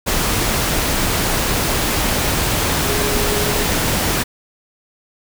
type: tone in noise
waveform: sine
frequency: 415.3 Hz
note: G#4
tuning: in tune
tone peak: -23 dBFS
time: 2.84-3.65 s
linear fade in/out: 20 ms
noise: pink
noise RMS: -18 dBFS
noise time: 0.06-4.24 s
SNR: -8 dB
effects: none